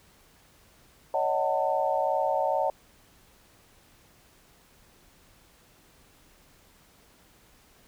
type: chord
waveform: sine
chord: D# half-diminished seventh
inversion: third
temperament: just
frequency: 560 / 622.3 / 746.7 / 896 Hz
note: C#5 / D#5 / F#5 / A5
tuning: +18 / 0 / +16 / +31 cents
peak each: -29 dBFS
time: 1.14-2.7 s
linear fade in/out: 2 ms
effects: pink hiss -59 dBFS RMS until 7.87 s